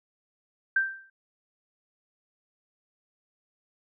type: tone with exponential decay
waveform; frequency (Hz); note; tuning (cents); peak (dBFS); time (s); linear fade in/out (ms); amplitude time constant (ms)
sine; 1568; G6; 0; -18; 0.76-1.1; 5; 73
effects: none